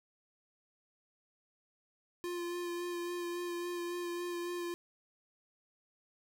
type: tone with vibrato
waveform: square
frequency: 349.2 Hz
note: F4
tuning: in tune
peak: -37 dBFS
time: 2.24-4.74 s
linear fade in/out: 0 ms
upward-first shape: sine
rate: 3.6 Hz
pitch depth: 17 cents each way
effects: none